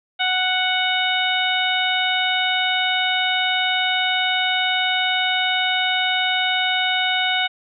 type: harmonic tone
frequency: 740 Hz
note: F#5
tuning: in tune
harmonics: 1 / 2 / 3 / 4 / 5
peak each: -24 / -24 / -24 / -24 / -24 dBFS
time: 0.19-7.48 s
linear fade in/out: 20 ms
effects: none